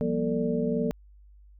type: tone cluster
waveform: sine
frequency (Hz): 173.6 / 196 / 238.1 / 445.7 / 588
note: F3 / G3 / A#3 / A4 / D5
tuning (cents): -10 / 0 / +37 / +22 / +2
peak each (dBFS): -31 / -35 / -28 / -29 / -34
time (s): 0.01-0.91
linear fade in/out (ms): 0
effects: added 50 Hz sine -50 dBFS peak until 1.59 s